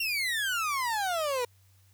30% pulse exponential sweep, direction down, 2794 to 472.1 Hz, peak -25 dBFS, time 0-1.45 s, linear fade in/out 5 ms, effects added 96 Hz sine -59 dBFS peak until 1.93 s + white hiss -67 dBFS RMS until 1.93 s

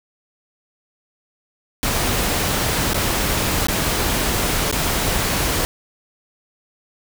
pink noise with dropouts, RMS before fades -20 dBFS, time 1.83-5.65 s, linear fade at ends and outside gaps 0 ms, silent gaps 2.934-2.944 / 3.669-3.684 / 4.713-4.726 s, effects none

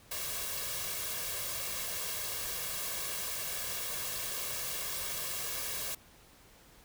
white noise with comb filter, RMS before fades -37 dBFS, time 0.11-5.95 s, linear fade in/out 5 ms, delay 1.8 ms, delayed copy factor +0.65, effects pink hiss -59 dBFS RMS until 6.84 s

